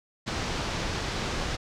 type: low-pass noise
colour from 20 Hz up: pink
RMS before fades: -31 dBFS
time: 0.26-1.57 s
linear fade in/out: 20 ms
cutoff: 6200 Hz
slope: 24 dB/octave
effects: none